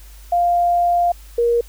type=tone pair in turn; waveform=sine; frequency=698.5 / 472.1 Hz; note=F5 / A#4; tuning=0 / +22 cents; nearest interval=perfect fifth; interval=678 cents; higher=first; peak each=-13 dBFS; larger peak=neither; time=0.32-1.12 / 1.38-1.61 s; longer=first; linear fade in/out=5 ms; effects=added 50 Hz sine -38 dBFS peak until 1.68 s + white hiss -48 dBFS RMS until 1.68 s